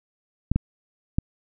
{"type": "clicks", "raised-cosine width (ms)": 5, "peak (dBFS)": -8, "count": 3, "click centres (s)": [0.516, 0.56, 1.185], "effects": []}